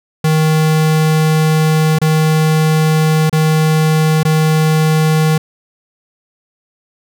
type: tone with dropouts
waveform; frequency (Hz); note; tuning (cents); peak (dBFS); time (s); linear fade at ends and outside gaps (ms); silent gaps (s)
square; 156.7; D#3; +13; -10; 0.24-5.38; 5; 1.987-2.015 / 3.297-3.327 / 4.232-4.25
effects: none